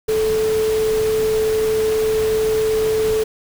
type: tone in noise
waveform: sine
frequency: 436.7 Hz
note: A4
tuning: 13 cents flat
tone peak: -15 dBFS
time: 0.08-3.24 s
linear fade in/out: 10 ms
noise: pink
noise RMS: -29 dBFS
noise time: 0.08-3.24 s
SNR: +11 dB
effects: none